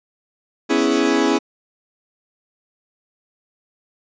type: chord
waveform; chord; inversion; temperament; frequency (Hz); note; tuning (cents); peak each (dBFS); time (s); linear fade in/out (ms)
40% pulse; C# minor seventh; third; equal; 246.9 / 277.2 / 329.6 / 415.3; B3 / C#4 / E4 / G#4; 0 / 0 / 0 / 0; -22 / -19 / -19 / -20; 0.69-1.39; 20
effects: resampled to 16000 Hz